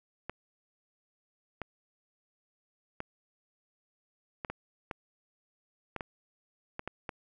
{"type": "clicks", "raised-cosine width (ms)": 0.5, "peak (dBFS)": -21, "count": 11, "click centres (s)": [0.296, 1.617, 3.004, 4.448, 4.5, 4.912, 5.963, 6.008, 6.794, 6.876, 7.092], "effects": []}